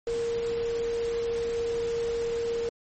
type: tone in noise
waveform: sine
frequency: 466.2 Hz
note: A#4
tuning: in tune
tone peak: -26 dBFS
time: 0.07-2.69 s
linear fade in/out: 2 ms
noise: pink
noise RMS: -41 dBFS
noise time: 0.07-2.69 s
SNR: +12 dB
effects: MP3 32 kbps